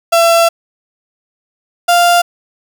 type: tone pair in turn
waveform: 35% pulse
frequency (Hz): 673 / 696.9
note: E5 / F5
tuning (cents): +36 / -4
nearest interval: minor second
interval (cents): 60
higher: second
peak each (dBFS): -5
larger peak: neither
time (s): 0.12-0.49 / 1.88-2.22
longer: first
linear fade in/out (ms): 10
effects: 7-bit